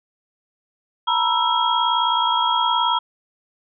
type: tone cluster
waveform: sine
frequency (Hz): 913 / 972 / 1329 / 3279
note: A#5 / B5 / E6 / G#7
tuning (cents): -36 / -28 / +14 / -23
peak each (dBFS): -23 / -20 / -23 / -23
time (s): 1.07-2.99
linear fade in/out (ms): 10
effects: none